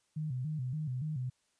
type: tone with vibrato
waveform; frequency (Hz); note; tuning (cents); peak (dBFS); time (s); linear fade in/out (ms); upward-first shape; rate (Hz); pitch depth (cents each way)
sine; 140; C#3; +18; -33; 0.16-1.3; 10; square; 3.5; 170
effects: white hiss -75 dBFS RMS until 1.59 s + resampled to 22050 Hz